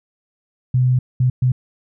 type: tone bursts at uneven times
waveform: sine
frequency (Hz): 126.7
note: B2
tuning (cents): +45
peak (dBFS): -12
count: 3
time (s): 0.74-0.99 / 1.2-1.3 / 1.42-1.52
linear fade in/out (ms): 5
effects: none